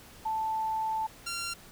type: tone pair in turn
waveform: sine / 10% pulse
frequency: 880 / 1379.4 Hz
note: A5 / F6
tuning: 0 / -22 cents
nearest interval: minor sixth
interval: 778 cents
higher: second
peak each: -28 / -25 dBFS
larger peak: second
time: 0.25-1.07 / 1.26-1.54 s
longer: first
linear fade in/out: 10 ms
effects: pink hiss -52 dBFS RMS until 1.71 s